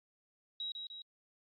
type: tone with echo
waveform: sine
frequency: 3843 Hz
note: B7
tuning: 48 cents flat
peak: -37 dBFS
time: 0.6-0.72 s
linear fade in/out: 2 ms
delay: 150 ms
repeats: 2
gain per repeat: -4 dB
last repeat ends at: 1.02 s
effects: AAC 32 kbps